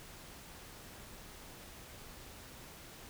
silence, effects pink hiss -52 dBFS RMS until 3.09 s

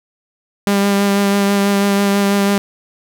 sawtooth tone with vibrato, 200 Hz, G3, 35 cents sharp, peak -8 dBFS, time 0.67-2.58 s, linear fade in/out 0 ms, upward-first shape sine, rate 6.1 Hz, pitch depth 15 cents each way, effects none

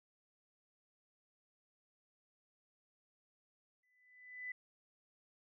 sine tone with exponential growth, 1998 Hz, B6, 20 cents sharp, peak -39 dBFS, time 3.83-4.52 s, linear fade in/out 5 ms, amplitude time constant 150 ms, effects none

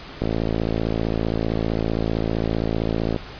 click train, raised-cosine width 2 ms, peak -9 dBFS, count 164, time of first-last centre 0.22-3.162 s, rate 55.4 Hz, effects pink hiss -38 dBFS RMS until 3.39 s + resampled to 11025 Hz

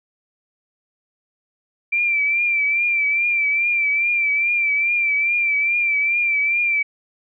sine tone with vibrato, 2349 Hz, D7, in tune, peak -16 dBFS, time 1.92-6.83 s, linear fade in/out 10 ms, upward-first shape triangle, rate 2.4 Hz, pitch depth 60 cents each way, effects none

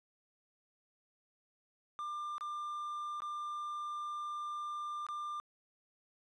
triangle tone with dropouts, 1194 Hz, D6, 28 cents sharp, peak -36 dBFS, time 1.99-5.4 s, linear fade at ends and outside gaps 0 ms, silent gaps 2.381-2.409 / 3.204-3.22 / 5.066-5.087 s, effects resampled to 24000 Hz

